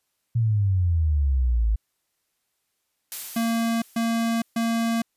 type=exponential sweep; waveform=sine; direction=down; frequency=118.6 to 52 Hz; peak=-18 dBFS; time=0.35-1.76 s; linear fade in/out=10 ms
type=noise with exponential decay; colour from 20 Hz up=blue; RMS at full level=-30 dBFS; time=3.12-4.64 s; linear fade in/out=0 ms; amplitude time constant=330 ms
type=tone bursts; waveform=square; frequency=229.3 Hz; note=A#3; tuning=28 cents flat; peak=-22 dBFS; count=3; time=3.36-5.02 s; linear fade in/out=5 ms; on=460 ms; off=140 ms
effects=white hiss -75 dBFS RMS until 5.16 s + resampled to 32000 Hz